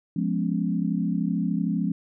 sine chord, C# dominant seventh, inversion first, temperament equal, 174.61 / 207.7 / 246.9 / 277.2 Hz, E#3 / G#3 / B3 / C#4, 0 / 0 / 0 / 0 cents, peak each -26 / -27 / -31 / -30 dBFS, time 0.16-1.92 s, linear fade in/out 5 ms, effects none

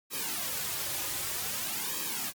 white noise with flanger, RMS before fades -34 dBFS, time 0.1-2.33 s, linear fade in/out 50 ms, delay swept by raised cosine 1.4 to 4.5 ms, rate 0.53 Hz, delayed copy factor -0.85, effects Opus 48 kbps

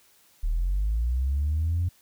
sine linear sweep, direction up, 36.25 to 89.7 Hz, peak -21 dBFS, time 0.43-1.89 s, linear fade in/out 10 ms, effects tanh soft clip ceiling -19 dBFS + white hiss -60 dBFS RMS until 2.01 s

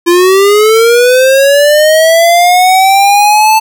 square linear sweep, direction up, 340.7 to 883 Hz, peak -4 dBFS, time 0.06-3.6 s, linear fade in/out 20 ms, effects none

